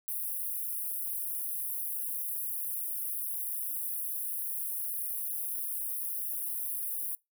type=high-pass noise; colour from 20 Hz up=white; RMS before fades=-35 dBFS; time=0.08-7.15 s; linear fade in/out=0 ms; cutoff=9700 Hz; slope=96 dB/octave; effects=noise-tail reverb RT60 0.2 s tail -24 dB re dry